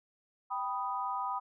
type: chord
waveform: sine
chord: G augmented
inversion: none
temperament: equal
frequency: 784 / 987.8 / 1244.5 Hz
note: G5 / B5 / D#6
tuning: 0 / 0 / 0 cents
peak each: -38 / -35 / -37 dBFS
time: 0.5-1.4 s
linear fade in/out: 20 ms
effects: none